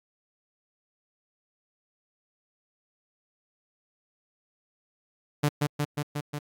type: tone with echo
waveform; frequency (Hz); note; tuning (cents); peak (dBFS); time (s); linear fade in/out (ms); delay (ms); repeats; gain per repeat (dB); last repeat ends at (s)
sawtooth; 146.9; D3; +1; -17; 5.43-5.49; 10; 180; 5; -2; 6.39
effects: AAC 48 kbps